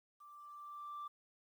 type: tone with level ramp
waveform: sine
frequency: 1174.7 Hz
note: D6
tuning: in tune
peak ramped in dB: -55 to -40 dBFS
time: 0.2-1.08 s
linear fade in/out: 10 ms
effects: tanh soft clip ceiling -41 dBFS + 12-bit